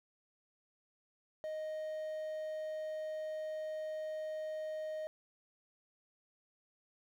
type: tone with quantisation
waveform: triangle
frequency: 622.3 Hz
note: D#5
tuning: in tune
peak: -36 dBFS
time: 1.44-5.07 s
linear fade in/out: 0 ms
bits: 11
effects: none